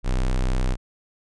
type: tone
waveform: square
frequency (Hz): 31.76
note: B0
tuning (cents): +49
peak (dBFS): -20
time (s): 0.03-0.77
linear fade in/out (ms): 50
effects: resampled to 22050 Hz